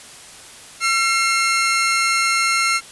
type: tone pair together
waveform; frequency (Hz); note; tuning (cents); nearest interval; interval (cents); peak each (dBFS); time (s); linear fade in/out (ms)
sawtooth; 1355.8 / 2141; E6 / C7; +48 / +39; minor sixth; 791; -15; 0.8-2.81; 50
effects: white hiss -40 dBFS RMS until 2.91 s + resampled to 24000 Hz